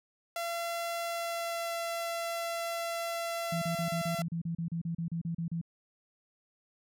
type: tone with pitch glide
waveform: sawtooth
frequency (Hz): 680 to 675.7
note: F5 to E5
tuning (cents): -46 to +43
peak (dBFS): -29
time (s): 0.36-4.22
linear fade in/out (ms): 2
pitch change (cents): -11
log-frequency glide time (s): 1.03-1.7
type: tone bursts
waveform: sine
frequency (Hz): 167.2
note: E3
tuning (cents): +25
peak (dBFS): -31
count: 16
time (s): 3.52-5.614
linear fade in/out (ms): 5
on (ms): 99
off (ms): 34
effects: none

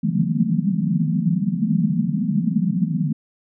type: band-pass noise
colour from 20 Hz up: pink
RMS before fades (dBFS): -20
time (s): 0.03-3.13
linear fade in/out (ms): 10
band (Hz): 150 to 240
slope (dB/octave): 96
effects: none

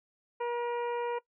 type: harmonic tone with a mistuned harmonic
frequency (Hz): 477.9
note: A#4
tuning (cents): +43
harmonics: 1 / 2 / 3 / 4 / 5 / 6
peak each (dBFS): -32 / -34 / -46 / -49 / -48 / -55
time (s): 0.4-1.19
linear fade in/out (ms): 10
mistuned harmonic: 6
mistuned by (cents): -21
effects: noise-tail reverb RT60 0.1 s tail -20 dB re dry

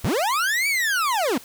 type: linear two-way sweep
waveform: 40% pulse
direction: up then down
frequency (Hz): 56.4 to 2322 to 211.4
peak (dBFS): -19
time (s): 0.04-1.38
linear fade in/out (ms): 5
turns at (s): 0.68
effects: white hiss -45 dBFS RMS until 1.44 s

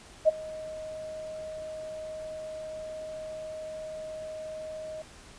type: tone with ADSR envelope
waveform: sine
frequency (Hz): 626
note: D#5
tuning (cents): +10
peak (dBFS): -14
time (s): 0.25-5.02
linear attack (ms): 33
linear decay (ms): 19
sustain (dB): -22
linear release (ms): 3
effects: pink hiss -51 dBFS RMS until 5.38 s + resampled to 22050 Hz

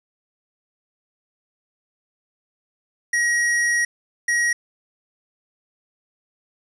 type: tone bursts at uneven times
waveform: square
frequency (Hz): 1898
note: A#6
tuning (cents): +31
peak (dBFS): -18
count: 2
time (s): 3.13-3.85 / 4.28-4.53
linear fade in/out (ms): 5
effects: resampled to 22050 Hz + 8-bit

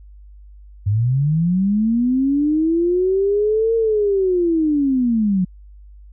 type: linear two-way sweep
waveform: sine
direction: up then down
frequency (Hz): 96.5 to 459 to 177.9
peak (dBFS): -14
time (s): 0.86-5.45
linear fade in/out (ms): 10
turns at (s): 3.75
effects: added 50 Hz sine -39 dBFS peak until 6.12 s

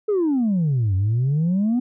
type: exponential two-way sweep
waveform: sine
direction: down then up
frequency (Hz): 438 to 92 to 253.8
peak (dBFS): -15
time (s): 0.08-1.8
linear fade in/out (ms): 10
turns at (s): 0.95
effects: tanh soft clip ceiling -15 dBFS

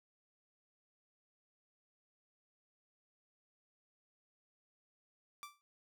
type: tone with exponential decay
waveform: sawtooth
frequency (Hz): 1170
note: D6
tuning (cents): -7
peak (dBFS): -39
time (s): 5.43-5.61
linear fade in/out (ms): 0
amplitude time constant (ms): 38
effects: none

